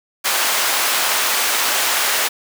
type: high-pass noise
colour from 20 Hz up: pink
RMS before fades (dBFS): -18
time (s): 0.24-2.29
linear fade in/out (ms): 20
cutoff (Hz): 860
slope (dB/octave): 12
effects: none